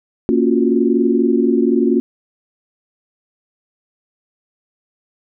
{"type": "chord", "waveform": "sine", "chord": "Gb major seventh", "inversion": "first", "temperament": "equal", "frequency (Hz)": [233.1, 277.2, 349.2, 370], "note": ["Bb3", "Db4", "F4", "Gb4"], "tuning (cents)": [0, 0, 0, 0], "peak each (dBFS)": [-16, -17, -17, -19], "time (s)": [0.29, 2], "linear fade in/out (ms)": 0, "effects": []}